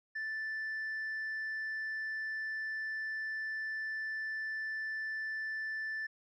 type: tone with tanh clipping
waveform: sine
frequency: 1760 Hz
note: A6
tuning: in tune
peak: -36 dBFS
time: 0.15-6.07 s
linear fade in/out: 10 ms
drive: 1 dB
effects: none